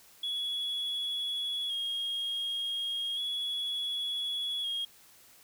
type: tone with vibrato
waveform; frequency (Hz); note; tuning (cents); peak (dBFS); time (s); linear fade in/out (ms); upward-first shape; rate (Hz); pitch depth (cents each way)
sine; 3316; G#7; -3; -29; 0.23-4.85; 5; square; 0.34; 29
effects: tanh soft clip ceiling -29 dBFS + white hiss -58 dBFS RMS until 5.43 s